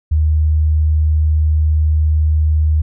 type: tone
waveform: sine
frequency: 77.2 Hz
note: D#2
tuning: 13 cents flat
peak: -10 dBFS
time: 0.11-2.82 s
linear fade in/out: 10 ms
effects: none